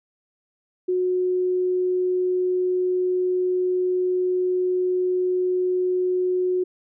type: tone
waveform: sine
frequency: 365.2 Hz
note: F#4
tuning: 23 cents flat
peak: -19 dBFS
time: 0.88-6.64 s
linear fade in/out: 10 ms
effects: none